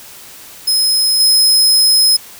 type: tone with level steps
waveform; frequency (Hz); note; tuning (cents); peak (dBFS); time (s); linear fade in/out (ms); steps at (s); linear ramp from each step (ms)
sawtooth; 5120; D#8; +49; -8 / -5; 0.67-2.17; 10; 1.2; 2
effects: white hiss -36 dBFS RMS until 2.39 s